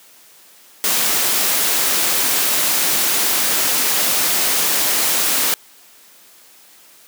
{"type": "noise", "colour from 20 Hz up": "white", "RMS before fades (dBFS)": -17, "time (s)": [0.84, 5.54], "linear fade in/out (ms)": 0, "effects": ["white hiss -47 dBFS RMS until 7.07 s", "high-pass 200 Hz 12 dB/octave"]}